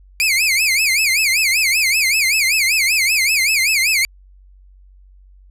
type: tone with vibrato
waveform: sawtooth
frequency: 2326 Hz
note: D7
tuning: 17 cents flat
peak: -10 dBFS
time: 0.2-4.05 s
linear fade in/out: 0 ms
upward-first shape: sine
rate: 5.2 Hz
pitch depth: 210 cents each way
effects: added 47 Hz sine -43 dBFS peak until 5.5 s + resampled to 32000 Hz